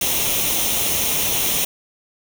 white noise with comb filter, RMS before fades -20 dBFS, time 0.01-1.65 s, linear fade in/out 5 ms, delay 0.32 ms, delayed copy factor +0.6, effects none

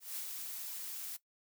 blue noise with ADSR envelope, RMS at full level -40 dBFS, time 0-1.17 s, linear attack 160 ms, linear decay 89 ms, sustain -3 dB, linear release 11 ms, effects noise-tail reverb RT60 0.1 s tail -17 dB re dry

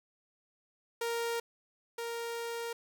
sawtooth tone pair in turn, 466.2 / 466.2 Hz, A#4 / A#4, 0 / 0 cents, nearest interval unison, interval 0 cents, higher neither, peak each -28 / -32 dBFS, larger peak first, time 1.01-1.4 / 1.98-2.73 s, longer second, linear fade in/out 5 ms, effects none

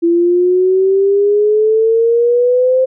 sine exponential sweep, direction up, 336 to 523 Hz, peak -8 dBFS, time 0.02-2.86 s, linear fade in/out 20 ms, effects none

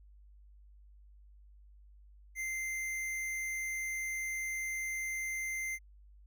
sine tone with hard clipping, 2085 Hz, C7, 7 cents flat, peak -36 dBFS, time 2.35-5.79 s, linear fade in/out 50 ms, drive 16 dB, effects added 50 Hz sine -55 dBFS peak until 6.26 s

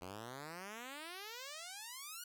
5% pulse exponential sweep, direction up, 86.5 to 1480 Hz, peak -35 dBFS, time 0.01-2.24 s, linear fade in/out 5 ms, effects none

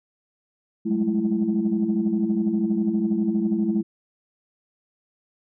sine tone cluster, 186 / 203.2 / 215.5 / 333.5 Hz, F#3 / G#3 / A3 / E4, +9 / -38 / -36 / +20 cents, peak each -31 / -25 / -22 / -25 dBFS, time 0.85-3.83 s, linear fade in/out 20 ms, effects tanh soft clip ceiling -12 dBFS

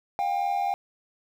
triangle tone pair together, 714 / 797.1 Hz, F5 / G5, +38 / +29 cents, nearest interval major second, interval 191 cents, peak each -26 / -23 dBFS, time 0.19-0.74 s, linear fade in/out 0 ms, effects tanh soft clip ceiling -15 dBFS + 9-bit

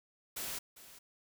white noise with echo, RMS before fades -40 dBFS, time 0.36-0.59 s, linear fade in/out 10 ms, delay 400 ms, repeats 1, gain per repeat -15 dB, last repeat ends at 0.99 s, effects none

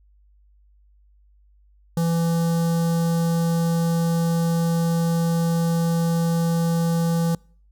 square tone with notch filter, 167.2 Hz, E3, 25 cents sharp, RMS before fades -21 dBFS, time 1.97-7.35 s, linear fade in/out 2 ms, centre 2300 Hz, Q 0.62, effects noise-tail reverb RT60 0.5 s tail -26 dB re dry + added 50 Hz sine -53 dBFS peak until 7.71 s

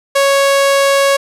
sawtooth tone, 554 Hz, C#5, 1 cent flat, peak -5 dBFS, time 0.15-1.17 s, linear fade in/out 10 ms, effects low-pass 12000 Hz 12 dB/octave

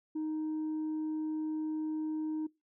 sine tone, 311.1 Hz, D#4, in tune, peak -30 dBFS, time 0.15-2.47 s, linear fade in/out 10 ms, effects noise-tail reverb RT60 0.2 s tail -21 dB re dry + tanh soft clip ceiling -31 dBFS

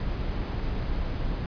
brown noise, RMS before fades -29 dBFS, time 0-1.46 s, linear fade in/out 2 ms, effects resampled to 11025 Hz

